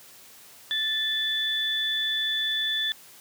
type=tone pair together; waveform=sine; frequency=1760 / 3475 Hz; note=A6 / A7; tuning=0 / -22 cents; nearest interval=octave; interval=1178 cents; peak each=-30 / -25 dBFS; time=0.71-2.92 s; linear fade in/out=0 ms; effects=white hiss -50 dBFS RMS until 3.2 s + high-pass 80 Hz 12 dB/octave